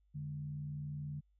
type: tone with frequency modulation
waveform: sine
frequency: 146.83 Hz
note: D3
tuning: in tune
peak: -39 dBFS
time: 0.14-1.21 s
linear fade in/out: 20 ms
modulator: 60.3 Hz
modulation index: 0.46
effects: added 50 Hz sine -69 dBFS peak until 1.39 s